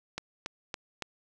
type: click train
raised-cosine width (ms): 0.2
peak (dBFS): -17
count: 4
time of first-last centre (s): 0.18-1.023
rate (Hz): 3.56
effects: none